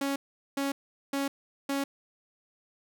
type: tone bursts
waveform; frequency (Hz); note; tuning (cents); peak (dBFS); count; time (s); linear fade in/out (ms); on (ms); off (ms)
sawtooth; 277.2; C#4; 0; -24; 4; 0.01-1.84; 5; 150; 410
effects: none